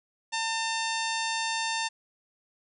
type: harmonic tone with a mistuned harmonic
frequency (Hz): 900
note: A5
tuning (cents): +39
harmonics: 1 / 2 / 3 / 4 / 5 / 6 / 7 / 8 / 9 / 10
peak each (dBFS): -32 / -35 / -35 / -36 / -38 / -40 / -40 / -43 / -42 / -45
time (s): 0.32-1.89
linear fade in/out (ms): 20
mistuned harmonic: 7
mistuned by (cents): -29
effects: none